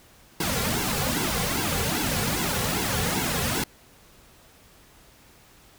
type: noise with flanger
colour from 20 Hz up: pink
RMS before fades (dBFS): -26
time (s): 0.4-3.64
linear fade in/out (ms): 5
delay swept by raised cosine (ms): 1.6 to 3.3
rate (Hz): 2.5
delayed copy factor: -0.95
effects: pink hiss -54 dBFS RMS until 5.78 s